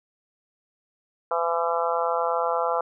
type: harmonic tone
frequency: 168.5 Hz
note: E3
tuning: 38 cents sharp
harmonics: 3 / 4 / 5 / 6 / 7 / 8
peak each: -27 / -28 / -29 / -30 / -30 / -31 dBFS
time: 1.31-2.81 s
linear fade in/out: 2 ms
effects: none